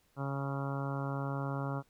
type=harmonic tone; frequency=138.3 Hz; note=C#3; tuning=4 cents flat; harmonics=1 / 2 / 3 / 4 / 5 / 6 / 7 / 8 / 9 / 10; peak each=-35 / -41 / -46 / -44 / -47 / -47 / -47 / -47 / -48 / -47 dBFS; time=0.16-1.83 s; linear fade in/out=50 ms; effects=pink hiss -71 dBFS RMS until 1.89 s